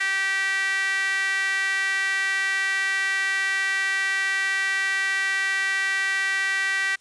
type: tone with high-pass filter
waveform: sawtooth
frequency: 387.9 Hz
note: G4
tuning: 18 cents flat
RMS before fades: -24 dBFS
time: 0-6.96 s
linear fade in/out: 10 ms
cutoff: 1800 Hz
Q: 9
effects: white hiss -60 dBFS RMS until 7 s + resampled to 22050 Hz